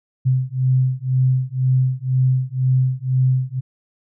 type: beating tone pair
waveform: sine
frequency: 128.4 / 130.4 Hz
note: C3 / C3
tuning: -32 / -5 cents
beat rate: 2 Hz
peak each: -18 dBFS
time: 0.25-3.61 s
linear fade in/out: 20 ms
effects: none